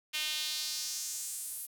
sawtooth tone with high-pass filter sweep, 305.4 Hz, D#4, 32 cents flat, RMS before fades -37 dBFS, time 0.13-1.67 s, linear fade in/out 20 ms, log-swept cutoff 2800 to 11000 Hz, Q 2.2, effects 9-bit

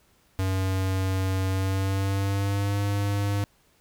square tone with pitch glide, 94.8 to 101.02 Hz, F#2 to G#2, +43 to -47 cents, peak -24 dBFS, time 0.39-3.44 s, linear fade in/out 0 ms, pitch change +110 cents, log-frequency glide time 1.48-2.78 s, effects pink hiss -63 dBFS RMS until 3.8 s

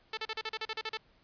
5% pulse tone bursts, 440 Hz, A4, in tune, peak -22 dBFS, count 11, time 0.13-0.973 s, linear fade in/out 5 ms, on 43 ms, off 37 ms, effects pink hiss -66 dBFS RMS until 1.23 s + resampled to 11025 Hz

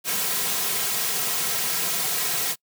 white noise with comb filter, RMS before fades -25 dBFS, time 0.04-2.56 s, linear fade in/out 50 ms, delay 3.4 ms, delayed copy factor -0.6, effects noise-tail reverb RT60 0.1 s tail -26 dB re dry + high-pass 150 Hz 12 dB/octave

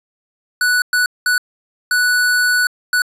square tone bursts at uneven times, 1480 Hz, F#6, in tune, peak -13 dBFS, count 5, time 0.61-0.82 / 0.93-1.06 / 1.26-1.38 / 1.91-2.67 / 2.93-3.02 s, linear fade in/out 2 ms, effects resampled to 32000 Hz + 9-bit

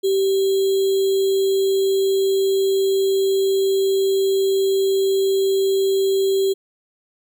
sine tone with sample-and-hold, 387.8 Hz, G4, 19 cents flat, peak -15 dBFS, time 0.03-6.54 s, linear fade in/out 20 ms, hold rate 3675 Hz, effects none

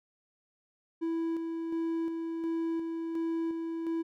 triangle tone with tremolo, 329.6 Hz, E4, in tune, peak -27 dBFS, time 1.01-4.03 s, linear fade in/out 20 ms, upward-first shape square, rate 1.4 Hz, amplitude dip 35%, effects none

